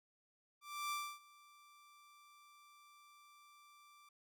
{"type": "tone with ADSR envelope", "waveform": "sawtooth", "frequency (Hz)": 1174.7, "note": "D6", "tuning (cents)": 0, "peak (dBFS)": -34, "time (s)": [0.61, 4.09], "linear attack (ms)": 300, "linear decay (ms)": 280, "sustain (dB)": -24, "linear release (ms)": 4, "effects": []}